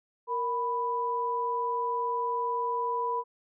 sine tone pair together, 466.8 / 989.1 Hz, A#4 / B5, +2 / +2 cents, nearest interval octave + minor second, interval 1300 cents, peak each -33 / -28 dBFS, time 0.27-3.24 s, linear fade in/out 50 ms, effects none

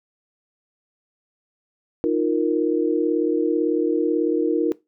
sine chord, Eb suspended second, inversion none, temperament equal, 311.1 / 349.2 / 466.2 Hz, Eb4 / F4 / Bb4, 0 / 0 / 0 cents, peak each -22 dBFS, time 2.04-4.72 s, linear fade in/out 0 ms, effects noise-tail reverb RT60 0.2 s tail -19 dB re dry

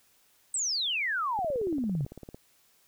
sine exponential sweep, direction down, 8372 to 130 Hz, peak -27 dBFS, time 0.54-2.05 s, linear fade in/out 2 ms
click train, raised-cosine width 2 ms, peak -29 dBFS, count 18, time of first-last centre 1.39-2.345 s, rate 17.8 Hz
effects white hiss -65 dBFS RMS until 2.87 s

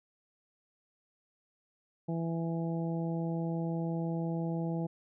harmonic tone, 165.9 Hz, E3, 11 cents sharp, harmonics 1 / 2 / 3 / 4 / 5, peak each -32 / -38 / -42 / -44 / -46 dBFS, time 2.08-4.87 s, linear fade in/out 10 ms, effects none

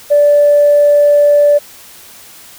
sine tone, 583 Hz, D5, 13 cents flat, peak -4 dBFS, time 0.1-1.59 s, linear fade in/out 20 ms, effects tanh soft clip ceiling 0 dBFS + white hiss -37 dBFS RMS until 2.58 s

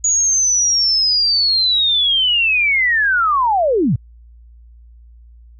sine linear sweep, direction down, 6810 to 92.5 Hz, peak -12 dBFS, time 0.04-3.96 s, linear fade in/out 5 ms, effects added 58 Hz sine -40 dBFS peak until 5.59 s

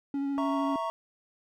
triangle tone with vibrato, 278.6 Hz, C#4, 9 cents sharp, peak -26 dBFS, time 0.14-0.76 s, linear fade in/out 2 ms, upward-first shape triangle, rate 13 Hz, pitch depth 19 cents each way
triangle chord, A# diminished, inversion second, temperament equal, 659.3 / 932.3 / 1108.7 Hz, E5 / A#5 / C#6, 0 / 0 / 0 cents, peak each -32 dBFS, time 0.38-0.9 s, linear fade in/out 0 ms
effects none

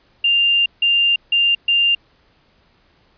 sine tone bursts at uneven times, 2794 Hz, F7, in tune, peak -12 dBFS, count 4, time 0.24-0.66 / 0.82-1.16 / 1.32-1.55 / 1.68-1.95 s, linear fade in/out 5 ms, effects pink hiss -57 dBFS RMS until 3.17 s + resampled to 11025 Hz

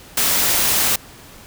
white noise, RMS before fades -17 dBFS, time 0.17-0.96 s, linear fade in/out 5 ms, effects pink hiss -42 dBFS RMS until 1.46 s

